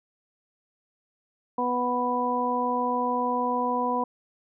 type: harmonic tone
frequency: 246.9 Hz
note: B3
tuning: in tune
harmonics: 1 / 2 / 3 / 4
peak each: -30 / -30 / -31 / -26 dBFS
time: 1.58-4.04 s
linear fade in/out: 5 ms
effects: none